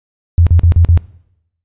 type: tone bursts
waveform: sine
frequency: 85 Hz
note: F2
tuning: 46 cents flat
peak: -4 dBFS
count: 5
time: 0.38-0.975 s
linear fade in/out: 0 ms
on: 87 ms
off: 40 ms
effects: noise-tail reverb RT60 0.8 s tail -21 dB re dry + resampled to 8000 Hz